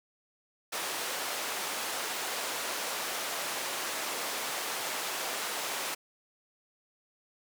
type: band-pass noise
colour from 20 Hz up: pink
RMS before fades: -35 dBFS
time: 0.72-5.95 s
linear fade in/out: 10 ms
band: 550 to 15000 Hz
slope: 12 dB/octave
effects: none